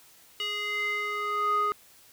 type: tone with band-pass filter sweep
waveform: square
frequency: 415.3 Hz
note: G#4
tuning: in tune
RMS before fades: -29 dBFS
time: 0.4-1.72 s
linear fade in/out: 0 ms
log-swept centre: 2900 to 1100 Hz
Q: 4.4
effects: white hiss -56 dBFS RMS until 2.12 s